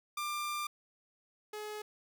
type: tone pair in turn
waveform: sawtooth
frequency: 1191 / 423.2 Hz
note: D6 / G#4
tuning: +24 / +33 cents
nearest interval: octave + tritone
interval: 1791 cents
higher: first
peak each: -31 / -36 dBFS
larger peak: first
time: 0.17-0.67 / 1.53-1.82 s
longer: first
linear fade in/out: 5 ms
effects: none